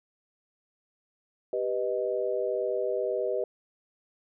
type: chord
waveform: sine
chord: G augmented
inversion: none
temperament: equal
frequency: 392 / 493.9 / 622.3 Hz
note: G4 / B4 / D#5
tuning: 0 / 0 / 0 cents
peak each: -31 / -30 / -31 dBFS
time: 1.53-3.44 s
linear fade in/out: 2 ms
effects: none